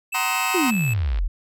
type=tone with pitch glide; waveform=square; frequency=2637 to 2613 Hz; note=E7 to E7; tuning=0 to -16 cents; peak=-26 dBFS; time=0.12-0.94 s; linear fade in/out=10 ms; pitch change=-16 cents; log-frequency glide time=0.29-0.61 s
type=chord; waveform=sawtooth; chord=C half-diminished seventh; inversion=second; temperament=just; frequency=753.5 / 941.9 / 1046.5 / 1255.8 Hz; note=Gb5 / Bb5 / C6 / Eb6; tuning=+31 / +18 / 0 / +16 cents; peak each=-24 dBFS; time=0.14-0.71 s; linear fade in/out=10 ms
type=exponential sweep; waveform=sine; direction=down; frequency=390 to 36.5 Hz; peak=-19 dBFS; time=0.54-1.28 s; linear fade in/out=10 ms
type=click train; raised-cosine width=0.3 ms; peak=-22 dBFS; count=40; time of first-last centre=0.64-1.188 s; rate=71.2 Hz
effects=none